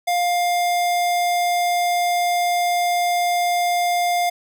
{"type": "tone", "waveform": "square", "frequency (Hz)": 704, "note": "F5", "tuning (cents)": 14, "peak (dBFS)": -18, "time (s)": [0.07, 4.3], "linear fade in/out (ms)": 10, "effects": []}